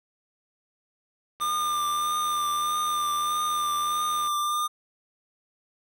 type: tone with vibrato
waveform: square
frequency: 1200 Hz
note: D6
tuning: 37 cents sharp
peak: -25 dBFS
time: 1.4-4.68 s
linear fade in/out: 20 ms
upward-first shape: triangle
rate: 1.6 Hz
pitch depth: 25 cents each way
type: click train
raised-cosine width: 0.3 ms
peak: -27 dBFS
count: 236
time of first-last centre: 1.4-4.273 s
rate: 81.8 Hz
effects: none